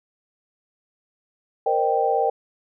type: chord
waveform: sine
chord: C minor seventh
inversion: third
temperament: equal with one note detuned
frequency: 466.2 / 523.3 / 611.6 / 784 Hz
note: Bb4 / C5 / Eb5 / G5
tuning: 0 / 0 / -30 / 0 cents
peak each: -23 / -26 / -26 / -21 dBFS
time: 1.66-2.3 s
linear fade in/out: 5 ms
effects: none